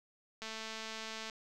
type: click train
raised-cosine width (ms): 0.2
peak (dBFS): -26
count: 195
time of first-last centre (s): 0.42-1.298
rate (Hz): 221
effects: none